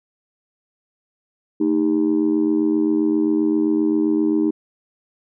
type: tone with amplitude modulation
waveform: sine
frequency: 311.1 Hz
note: D#4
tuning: in tune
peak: -10 dBFS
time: 1.6-4.51 s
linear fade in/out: 10 ms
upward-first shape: sine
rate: 87.6 Hz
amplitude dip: 95%
effects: tanh soft clip ceiling -9 dBFS